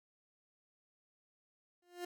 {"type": "tone with exponential growth", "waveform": "30% pulse", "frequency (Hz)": 352.8, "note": "F4", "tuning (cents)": 18, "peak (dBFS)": -35, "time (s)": [1.82, 2.05], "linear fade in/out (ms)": 5, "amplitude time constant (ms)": 49, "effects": []}